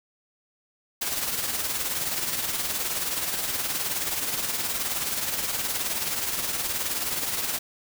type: noise with tremolo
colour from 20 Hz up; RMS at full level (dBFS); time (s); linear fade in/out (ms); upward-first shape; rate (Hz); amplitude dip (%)
white; -26; 1.01-7.59; 10; triangle; 19; 55
effects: none